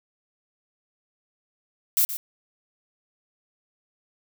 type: noise with echo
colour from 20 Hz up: violet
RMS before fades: -20 dBFS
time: 1.97-2.05 s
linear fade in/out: 0 ms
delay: 120 ms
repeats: 1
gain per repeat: -11 dB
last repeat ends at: 2.17 s
effects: none